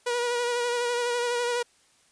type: tone with vibrato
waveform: sawtooth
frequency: 482.4 Hz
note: B4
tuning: 41 cents flat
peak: -21 dBFS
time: 0.06-1.63 s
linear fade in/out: 10 ms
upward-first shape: sine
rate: 12 Hz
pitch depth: 28 cents each way
effects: white hiss -62 dBFS RMS until 2.11 s + resampled to 22050 Hz